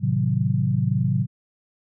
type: chord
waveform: sine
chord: A diminished seventh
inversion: none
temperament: equal with one note detuned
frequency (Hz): 110 / 131.65 / 155.56 / 185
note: A2 / C3 / Eb3 / Gb3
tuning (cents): 0 / +11 / 0 / 0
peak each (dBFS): -24 / -22 / -27 / -25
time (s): 0-1.27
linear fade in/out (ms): 50
effects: none